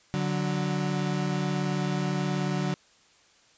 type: tone pair together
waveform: 35% pulse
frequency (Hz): 146.36 / 185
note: D3 / F#3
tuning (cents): -6 / 0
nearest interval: major third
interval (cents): 406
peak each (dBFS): -27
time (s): 0.14-2.74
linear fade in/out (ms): 0
effects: white hiss -60 dBFS RMS until 3.57 s + resampled to 16000 Hz